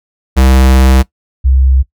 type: tone pair in turn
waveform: square / sine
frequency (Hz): 65.41 / 65.77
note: C2 / C2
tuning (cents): 0 / +10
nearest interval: unison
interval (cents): 10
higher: second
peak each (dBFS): -5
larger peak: neither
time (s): 0.36-1.03 / 1.44-1.83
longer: first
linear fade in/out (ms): 20
effects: noise-tail reverb RT60 0.1 s tail -19 dB re dry